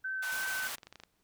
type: tone with vibrato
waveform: sine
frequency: 1532 Hz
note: G6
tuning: 40 cents flat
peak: -33 dBFS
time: 0.04-0.68 s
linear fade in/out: 10 ms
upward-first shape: triangle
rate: 3 Hz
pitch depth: 15 cents each way
type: band-pass noise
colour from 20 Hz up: pink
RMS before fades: -42 dBFS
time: 0.22-0.76 s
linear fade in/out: 10 ms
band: 800 to 16000 Hz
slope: 24 dB/octave
type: noise bursts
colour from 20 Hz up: white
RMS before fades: -43 dBFS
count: 3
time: 0.32-0.752 s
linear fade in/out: 2 ms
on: 130 ms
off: 21 ms
type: clicks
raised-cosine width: 0.2 ms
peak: -31 dBFS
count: 10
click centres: 0.634 / 0.668 / 0.75 / 0.783 / 0.832 / 0.87 / 0.926 / 0.957 / 1 / 1.036 s
effects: pink hiss -75 dBFS RMS until 1.23 s